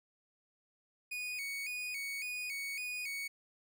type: tone with vibrato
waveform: 40% pulse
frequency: 2349 Hz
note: D7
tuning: in tune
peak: -37 dBFS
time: 1.11-3.28 s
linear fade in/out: 10 ms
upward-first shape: square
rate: 1.8 Hz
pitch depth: 90 cents each way
effects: none